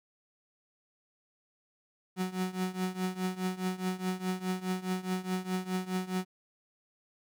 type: tone with tremolo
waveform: 35% pulse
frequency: 185 Hz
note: F#3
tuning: in tune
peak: -26 dBFS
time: 2.16-6.25 s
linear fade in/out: 50 ms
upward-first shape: triangle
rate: 4.8 Hz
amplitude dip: 90%
effects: none